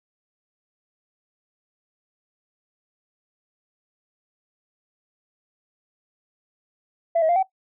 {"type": "tone with pitch steps", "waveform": "sine", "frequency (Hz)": [670, 637, 696, 764], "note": ["E5", "D#5", "F5", "G5"], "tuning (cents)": [28, 41, -6, -45], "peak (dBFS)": -15, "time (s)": [7.15, 7.43], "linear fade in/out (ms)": 10, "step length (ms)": 70, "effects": ["noise-tail reverb RT60 0.1 s tail -17 dB re dry", "tanh soft clip ceiling -13 dBFS"]}